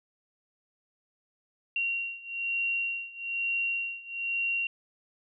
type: beating tone pair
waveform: sine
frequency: 2752 / 2753.1 Hz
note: F7 / F7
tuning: -26 / -25 cents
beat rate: 1.1 Hz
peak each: -33 / -31 dBFS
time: 1.76-4.67 s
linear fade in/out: 2 ms
effects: none